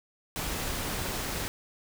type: noise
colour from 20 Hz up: pink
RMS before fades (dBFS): -33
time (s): 0.36-1.48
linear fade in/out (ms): 0
effects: none